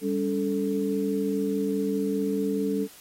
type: tone cluster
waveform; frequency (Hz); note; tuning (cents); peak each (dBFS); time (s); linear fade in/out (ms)
sine; 198.1 / 282.9 / 438.8; G3 / C#4 / A4; +18 / +35 / -5; -28; 0.01-2.88; 50
effects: white hiss -50 dBFS RMS until 3 s + AAC 48 kbps